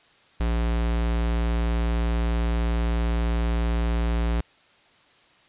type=tone; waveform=square; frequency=57.7 Hz; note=A#1; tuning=17 cents flat; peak=-22 dBFS; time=0.4-4.41 s; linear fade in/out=5 ms; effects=white hiss -57 dBFS RMS until 5.48 s + resampled to 8000 Hz